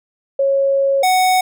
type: tone pair in turn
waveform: sine / square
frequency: 549 / 742.3 Hz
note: C#5 / F#5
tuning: -17 / +5 cents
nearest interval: perfect fourth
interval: 522 cents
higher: second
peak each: -12 dBFS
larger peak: neither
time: 0.39-1.03 / 1.03-1.41 s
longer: first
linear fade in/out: 5 ms
effects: none

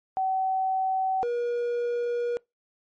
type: tone pair in turn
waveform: sine / triangle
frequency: 760 / 478.8 Hz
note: F#5 / A#4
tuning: +46 / +46 cents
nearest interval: minor sixth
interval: 800 cents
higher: first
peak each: -23 dBFS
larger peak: neither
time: 0.17-1.23 / 1.23-2.37 s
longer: second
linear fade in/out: 0 ms
effects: noise-tail reverb RT60 0.2 s tail -24 dB re dry + MP3 32 kbps

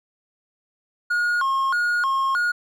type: tone with vibrato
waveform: triangle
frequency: 1244.5 Hz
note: D#6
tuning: in tune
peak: -17 dBFS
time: 1.1-2.52 s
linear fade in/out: 10 ms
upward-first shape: square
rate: 1.6 Hz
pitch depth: 250 cents each way
effects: none

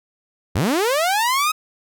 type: linear sweep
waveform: sawtooth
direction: up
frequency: 69.3 to 1281 Hz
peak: -13 dBFS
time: 0.55-1.52 s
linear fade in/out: 10 ms
effects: none

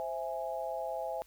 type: chord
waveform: sine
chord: C augmented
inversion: none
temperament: equal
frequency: 523.3 / 659.3 / 830.6 Hz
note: C5 / E5 / G#5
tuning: 0 / 0 / 0 cents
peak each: -39 / -37 / -39 dBFS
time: 0-1.22 s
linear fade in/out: 0 ms
effects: added 50 Hz sine -63 dBFS peak until 1.26 s + white hiss -64 dBFS RMS until 1.26 s

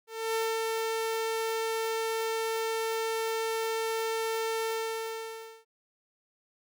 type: tone with ADSR envelope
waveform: sawtooth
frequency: 448.6 Hz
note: A4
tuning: 34 cents sharp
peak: -23 dBFS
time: 0.07-5.65 s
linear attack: 280 ms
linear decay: 230 ms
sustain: -2 dB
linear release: 1000 ms
effects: none

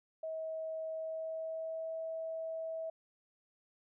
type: tone with pitch glide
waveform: sine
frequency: 640 to 648.2 Hz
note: D#5 to E5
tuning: +49 to -29 cents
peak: -37 dBFS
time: 0.23-2.9 s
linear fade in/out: 5 ms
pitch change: +22 cents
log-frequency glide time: 0.9-1.95 s
effects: none

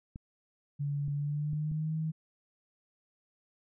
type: clicks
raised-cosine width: 5 ms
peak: -30 dBFS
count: 4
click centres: 0.159 / 1.081 / 1.533 / 1.716 s
type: tone with pitch glide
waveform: sine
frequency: 143.4 to 158.2 Hz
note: D3 to D#3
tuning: -41 to +29 cents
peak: -30 dBFS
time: 0.79-2.12 s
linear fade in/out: 20 ms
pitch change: +170 cents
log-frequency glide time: 1.13-1.95 s
effects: none

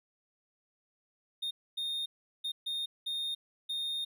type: tone bursts at uneven times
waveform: triangle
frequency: 3676 Hz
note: A#7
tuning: 25 cents flat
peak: -31 dBFS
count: 6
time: 1.42-1.51 / 1.77-2.06 / 2.44-2.52 / 2.66-2.86 / 3.06-3.35 / 3.69-4.05 s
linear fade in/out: 10 ms
effects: none

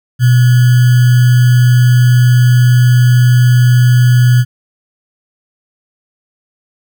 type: tone with sample-and-hold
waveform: sine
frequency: 123.47 Hz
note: B2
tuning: in tune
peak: -4 dBFS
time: 0.19-4.45 s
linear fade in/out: 50 ms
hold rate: 1575 Hz
effects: none

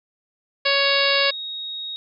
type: harmonic tone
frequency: 557 Hz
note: C#5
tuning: 8 cents sharp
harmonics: 1 / 2 / 3 / 4 / 5 / 6 / 7 / 8 / 9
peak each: -23 / -27 / -25 / -25 / -24 / -29 / -25 / -25 / -29 dBFS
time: 0.65-1.31 s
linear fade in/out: 10 ms
type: tone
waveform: sine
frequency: 3760 Hz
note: A#7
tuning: 14 cents sharp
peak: -28 dBFS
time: 0.85-1.96 s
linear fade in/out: 0 ms
effects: none

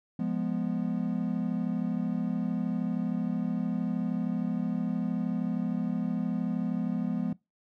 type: chord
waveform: triangle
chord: F diminished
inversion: none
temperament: equal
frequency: 174.61 / 207.7 / 246.9 Hz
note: F3 / Ab3 / Cb4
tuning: 0 / 0 / 0 cents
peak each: -30 dBFS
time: 0.19-7.33 s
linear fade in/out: 5 ms
effects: noise-tail reverb RT60 0.2 s tail -20 dB re dry

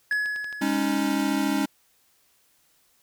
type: tone with exponential decay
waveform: triangle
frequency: 1692 Hz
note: G#6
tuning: 32 cents sharp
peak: -19 dBFS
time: 0.11-1.54 s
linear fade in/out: 2 ms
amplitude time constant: 310 ms
type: clicks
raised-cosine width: 0.2 ms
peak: -25 dBFS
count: 7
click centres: 0.125 / 0.259 / 0.361 / 0.444 / 0.527 / 0.622 / 0.761 s
type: chord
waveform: square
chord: Ab suspended fourth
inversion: none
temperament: equal with one note detuned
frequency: 204.3 / 277.2 / 311.1 Hz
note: Ab3 / Db4 / Eb4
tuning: -28 / 0 / 0 cents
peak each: -29 / -26 / -28 dBFS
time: 0.61-1.66 s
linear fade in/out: 10 ms
effects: white hiss -64 dBFS RMS until 3.02 s

